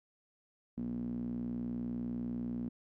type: tone with band-pass filter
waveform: sawtooth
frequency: 60 Hz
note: B1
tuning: 49 cents flat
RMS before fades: -38 dBFS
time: 0.77-2.69 s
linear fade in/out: 10 ms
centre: 230 Hz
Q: 6.5
effects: none